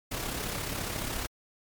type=noise with amplitude modulation; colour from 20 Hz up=pink; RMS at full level=-32 dBFS; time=0.11-1.27 s; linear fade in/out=10 ms; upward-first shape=sine; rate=34.4 Hz; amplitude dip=45%; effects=MP3 96 kbps